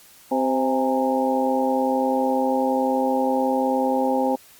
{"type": "harmonic tone with a mistuned harmonic", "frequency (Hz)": 130.7, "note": "C3", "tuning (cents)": -1, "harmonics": [2, 3, 4, 5, 6, 7], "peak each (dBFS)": [-23, -31, -23, -35, -24, -31], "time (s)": [0.31, 4.36], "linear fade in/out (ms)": 10, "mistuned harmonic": 6, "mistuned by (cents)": 69, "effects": ["white hiss -50 dBFS RMS until 4.59 s", "Opus 48 kbps"]}